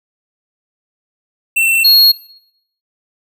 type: tone pair in turn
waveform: square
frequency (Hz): 2692 / 4303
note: E7 / C8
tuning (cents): +36 / +48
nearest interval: minor sixth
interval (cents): 812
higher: second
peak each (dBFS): -11 / -6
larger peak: second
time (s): 1.56-1.84 / 1.84-2.12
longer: neither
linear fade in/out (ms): 10
effects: noise-tail reverb RT60 0.7 s tail -19 dB re dry